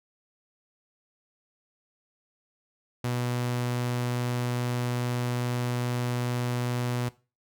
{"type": "tone", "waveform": "sawtooth", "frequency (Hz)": 122.4, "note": "B2", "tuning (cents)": -15, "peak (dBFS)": -23, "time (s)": [3.04, 7.09], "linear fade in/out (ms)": 5, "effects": ["noise-tail reverb RT60 0.3 s tail -18 dB re dry"]}